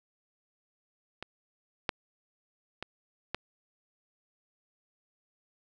clicks, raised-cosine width 0.3 ms, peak -22 / -11 / -20 / -15 dBFS, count 4, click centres 1.226 / 1.892 / 2.826 / 3.346 s, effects none

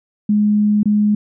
sine tone with dropouts, 209.1 Hz, G#3, 12 cents sharp, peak -11 dBFS, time 0.29-1.15 s, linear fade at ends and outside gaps 5 ms, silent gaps 0.832-0.856 s, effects none

